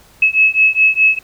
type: beating tone pair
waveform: sine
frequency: 2582 / 2586.8 Hz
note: E7 / E7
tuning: -37 / -33 cents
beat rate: 4.8 Hz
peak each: -12 dBFS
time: 0.22-1.19 s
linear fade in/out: 5 ms
effects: pink hiss -47 dBFS RMS until 1.23 s